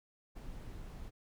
brown noise with ADSR envelope, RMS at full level -44 dBFS, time 0.35-1.11 s, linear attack 21 ms, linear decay 10 ms, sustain -2 dB, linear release 34 ms, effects none

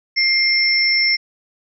sine tone pair together, 2114 / 5369 Hz, C7 / E8, +17 / +31 cents, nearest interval octave + major third, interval 1614 cents, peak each -16 dBFS, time 0.16-1.17 s, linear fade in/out 20 ms, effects none

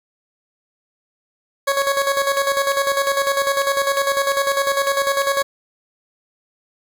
20% pulse tone with tremolo, 554.4 Hz, C#5, in tune, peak -10 dBFS, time 1.67-5.43 s, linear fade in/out 10 ms, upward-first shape square, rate 10 Hz, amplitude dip 55%, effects 8-bit

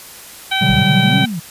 harmonic tone, 770 Hz, G5, 31 cents flat, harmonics 1 / 2 / 3 / 4 / 5, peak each -21 / -21 / -21 / -21 / -21 dBFS, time 0.51-1.26 s, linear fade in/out 10 ms
triangle chord, G major seventh, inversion first, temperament equal, 123.47 / 146.83 / 185 / 196 Hz, B2 / D3 / F#3 / G3, 0 / 0 / 0 / 0 cents, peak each -16 dBFS, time 0.61-1.25 s, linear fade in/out 10 ms
sine linear two-way sweep, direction up then down, 36.71 to 283.6 to 149.2 Hz, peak -20 dBFS, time 0.69-1.4 s, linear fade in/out 10 ms, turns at 1.19 s
effects white hiss -36 dBFS RMS until 1.5 s + resampled to 32000 Hz

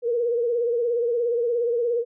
sine tone with vibrato, 473.6 Hz, A#4, 27 cents sharp, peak -20 dBFS, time 0.02-2.05 s, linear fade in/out 50 ms, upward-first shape sine, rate 17 Hz, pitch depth 60 cents each way, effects none

